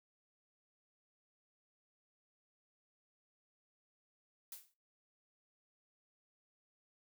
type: noise with exponential decay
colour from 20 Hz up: blue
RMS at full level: -45 dBFS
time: 4.52-4.74 s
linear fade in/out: 2 ms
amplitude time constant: 47 ms
effects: noise-tail reverb RT60 0.3 s tail -20 dB re dry